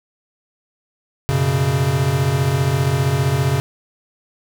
square chord, F# suspended fourth, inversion none, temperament equal, 92.5 / 123.47 / 138.59 Hz, F#2 / B2 / C#3, 0 / 0 / 0 cents, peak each -24 / -22 / -18 dBFS, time 1.29-3.6 s, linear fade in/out 0 ms, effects none

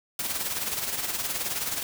white noise with tremolo, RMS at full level -28 dBFS, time 0.19-1.83 s, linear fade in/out 2 ms, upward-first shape sine, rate 19 Hz, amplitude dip 55%, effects none

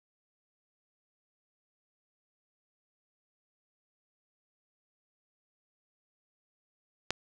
click, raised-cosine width 0.2 ms, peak -11 dBFS, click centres 7.106 s, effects none

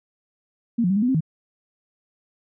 sine tone with pitch steps, 233.4 / 178.1 / 194.6 / 208.6 / 246.6 / 263.9 / 158.6 Hz, A#3 / F3 / G3 / G#3 / B3 / C4 / D#3, +2 / +34 / -12 / +8 / -2 / +15 / +33 cents, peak -17 dBFS, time 0.78-1.207 s, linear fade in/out 10 ms, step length 61 ms, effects none

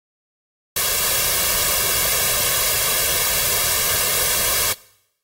white noise with comb filter, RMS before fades -19 dBFS, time 0.76-4.73 s, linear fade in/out 5 ms, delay 1.8 ms, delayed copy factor +0.8, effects noise-tail reverb RT60 0.8 s tail -22 dB re dry + AAC 48 kbps

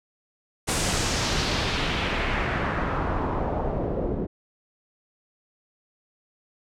pink noise with low-pass filter sweep, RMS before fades -26 dBFS, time 0.67-4.27 s, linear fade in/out 20 ms, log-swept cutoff 9400 to 410 Hz, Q 1.6, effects none

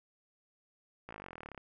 slowing click train, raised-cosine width 0.5 ms, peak -30 dBFS, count 22, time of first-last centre 1.09-1.578 s, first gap 17 ms, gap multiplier 1.03, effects none

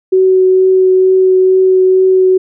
sine tone with vibrato, 374.6 Hz, F#4, 21 cents sharp, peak -5 dBFS, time 0.12-2.38 s, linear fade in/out 10 ms, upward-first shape triangle, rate 2.2 Hz, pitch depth 10 cents each way, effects none

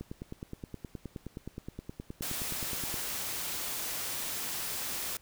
click train, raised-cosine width 3 ms, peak -26 dBFS, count 29, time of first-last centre 0.01-2.942 s, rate 9.55 Hz
white noise, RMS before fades -36 dBFS, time 2.22-5.17 s, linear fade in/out 2 ms
effects pink hiss -62 dBFS RMS until 5.21 s

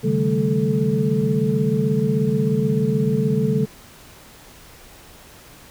sine tone cluster, 136.4 / 152.8 / 192.5 / 219.1 / 436.7 Hz, C#3 / D#3 / G3 / A3 / A4, -28 / -31 / -31 / -7 / -13 cents, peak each -23 dBFS, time 0.03-3.66 s, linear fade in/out 20 ms, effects pink hiss -45 dBFS RMS until 5.7 s

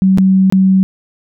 sine tone with dropouts, 190 Hz, F#3, 46 cents sharp, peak -6 dBFS, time 0.02-0.83 s, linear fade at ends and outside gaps 0 ms, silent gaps 0.175-0.184 / 0.5-0.524 s, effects none

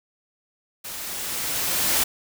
white noise with level ramp, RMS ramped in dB -35 to -20 dBFS, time 0.84-2.04 s, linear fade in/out 10 ms, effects none

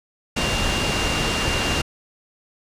sine tone in noise, 2791 Hz, F7, 2 cents flat, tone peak -27 dBFS, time 0.36-1.82 s, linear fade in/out 10 ms, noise pink, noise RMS -22 dBFS, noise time 0.36-1.82 s, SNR -8 dB, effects low-pass 7000 Hz 12 dB/octave

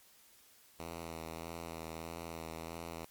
5% pulse tone with vibrato, 82.41 Hz, E2, in tune, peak -31 dBFS, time 0.79-3.05 s, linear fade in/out 5 ms, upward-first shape sine, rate 1.6 Hz, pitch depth 30 cents each way, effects white hiss -63 dBFS RMS until 3.1 s + MP3 96 kbps

